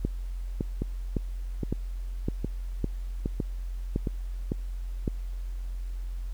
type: two click trains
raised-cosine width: 3 ms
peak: -16 / -14 dBFS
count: 5 / 10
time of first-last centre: 0.82-4.072 / 0.05-5.078 s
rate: 1.23 / 1.79 Hz
effects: added 44 Hz sine -31 dBFS peak until 6.33 s + pink hiss -58 dBFS RMS until 6.33 s